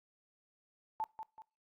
sine tone with echo, 879 Hz, A5, 2 cents flat, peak -33 dBFS, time 1-1.04 s, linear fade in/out 0 ms, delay 190 ms, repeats 2, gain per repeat -8 dB, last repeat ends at 1.42 s, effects noise-tail reverb RT60 0.3 s tail -22 dB re dry + Opus 48 kbps

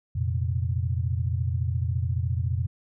sine chord, F suspended fourth, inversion none, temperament equal, 87.31 / 116.54 / 130.81 Hz, F2 / Bb2 / C3, 0 / 0 / 0 cents, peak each -26 / -28 / -31 dBFS, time 0.15-2.67 s, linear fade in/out 10 ms, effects none

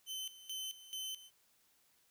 sawtooth tone with tremolo, 3061 Hz, G7, 42 cents flat, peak -37 dBFS, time 0.06-1.31 s, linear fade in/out 50 ms, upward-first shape square, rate 2.3 Hz, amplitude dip 80%, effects white hiss -72 dBFS RMS until 2.1 s

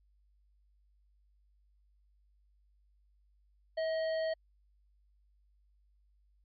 harmonic tone with a mistuned harmonic, 631 Hz, D#5, 24 cents sharp, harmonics 1 / 3 / 5 / 7, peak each -31 / -44 / -51 / -49 dBFS, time 3.77-4.34 s, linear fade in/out 10 ms, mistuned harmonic 1, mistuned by +32 cents, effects added 50 Hz sine -66 dBFS peak until 6.44 s + AAC 48 kbps

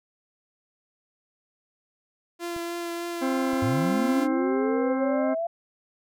sawtooth tone with vibrato, 342.3 Hz, F4, 35 cents flat, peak -26 dBFS, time 2.39-4.28 s, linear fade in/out 50 ms, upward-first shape triangle, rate 3.3 Hz, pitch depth 14 cents each way
clicks, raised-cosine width 5 ms, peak -32 dBFS, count 2, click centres 2.564 / 3.534 s
harmonic tone, 263.9 Hz, C4, 15 cents sharp, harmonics 1 / 2 / 3 / 4 / 5 / 6 / 8, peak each -25 / -31 / -35 / -37 / -39 / -41 / -43 dBFS, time 3.21-5.35 s, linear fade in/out 20 ms
sine linear sweep, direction up, 98.5 to 686 Hz, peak -25 dBFS, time 3.62-5.47 s, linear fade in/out 5 ms
effects none

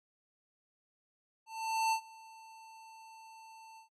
square tone with ADSR envelope, 892 Hz, A5, 23 cents sharp, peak -28 dBFS, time 1.46-3.89 s, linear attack 460 ms, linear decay 84 ms, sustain -24 dB, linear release 110 ms, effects noise-tail reverb RT60 0.1 s tail -25 dB re dry + low-pass 10000 Hz 12 dB/octave

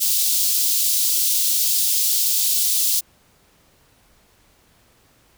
white high-pass noise, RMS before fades -19 dBFS, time 0-3.01 s, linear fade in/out 20 ms, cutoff 3600 Hz, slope 24 dB/octave, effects pink hiss -57 dBFS RMS until 5.37 s

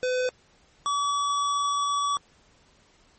square tone pair in turn, 505 / 1141.6 Hz, B4 / D6, +39 / -49 cents, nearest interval octave + major second, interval 1412 cents, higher second, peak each -24 dBFS, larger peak neither, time 0.03-0.29 / 0.86-2.17 s, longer second, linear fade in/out 0 ms, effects pink hiss -60 dBFS RMS until 3.18 s + MP3 32 kbps

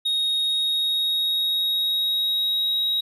triangle tone with pitch glide, 3745 to 3810 Hz, A#7 to A#7, +7 to +37 cents, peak -19 dBFS, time 0.05-3.01 s, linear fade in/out 10 ms, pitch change +30 cents, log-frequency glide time 0.38-2.82 s, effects none

